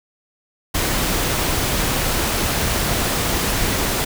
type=noise; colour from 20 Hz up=pink; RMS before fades=-20 dBFS; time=0.74-4.05 s; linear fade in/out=10 ms; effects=none